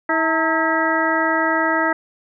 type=harmonic tone with a mistuned harmonic; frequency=323.1 Hz; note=E4; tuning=35 cents flat; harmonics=1 / 2 / 3 / 4 / 5 / 6; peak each=-23 / -23 / -23 / -23 / -23 / -23 dBFS; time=0.09-1.93 s; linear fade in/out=5 ms; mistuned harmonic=3; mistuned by=-100 cents; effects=none